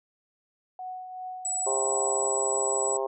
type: tone with tremolo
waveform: sine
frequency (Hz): 740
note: F#5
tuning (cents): 0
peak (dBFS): -33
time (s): 0.79-2.27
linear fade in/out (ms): 2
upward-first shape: triangle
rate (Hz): 2.6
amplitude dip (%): 50
type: tone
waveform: sine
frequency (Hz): 7870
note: B8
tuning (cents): -7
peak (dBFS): -27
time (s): 1.45-2.97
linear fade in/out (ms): 2
type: harmonic tone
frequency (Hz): 133.4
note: C3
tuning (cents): +34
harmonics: 3 / 4 / 5 / 6 / 7 / 8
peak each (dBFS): -30 / -32 / -34 / -36 / -37 / -38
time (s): 1.66-3.07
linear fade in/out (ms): 10
effects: none